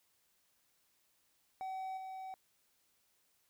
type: tone with level steps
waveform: triangle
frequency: 759 Hz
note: F#5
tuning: 44 cents sharp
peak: -37 / -41 dBFS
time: 1.61-2.34 s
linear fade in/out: 0 ms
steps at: 1.97 s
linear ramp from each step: 5 ms
effects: white hiss -75 dBFS RMS until 3.49 s